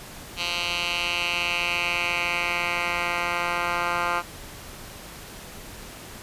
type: tone with band-pass filter sweep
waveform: 10% pulse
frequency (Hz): 174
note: F3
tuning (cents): -6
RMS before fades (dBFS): -26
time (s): 0.36-4.23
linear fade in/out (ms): 50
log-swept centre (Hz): 3400 to 1500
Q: 2.7
effects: pink hiss -41 dBFS RMS until 6.22 s + resampled to 32000 Hz